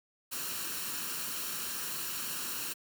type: noise with comb filter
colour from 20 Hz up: white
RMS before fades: -37 dBFS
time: 0.31-2.74 s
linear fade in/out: 20 ms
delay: 0.71 ms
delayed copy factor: +0.55
effects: high-pass 150 Hz 12 dB/octave